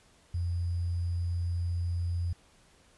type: tone with sample-and-hold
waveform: sine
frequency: 86.8 Hz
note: F2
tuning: 10 cents flat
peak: -28 dBFS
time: 0.34-2.33 s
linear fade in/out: 5 ms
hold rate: 4900 Hz
effects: pink hiss -62 dBFS RMS until 2.97 s + resampled to 24000 Hz